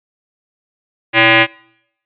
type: tone with frequency modulation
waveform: sine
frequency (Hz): 119.9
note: A#2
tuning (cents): +49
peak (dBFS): -6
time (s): 1.13-1.47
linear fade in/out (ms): 50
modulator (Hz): 450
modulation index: 5.9
effects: noise-tail reverb RT60 0.8 s tail -26 dB re dry + MP3 48 kbps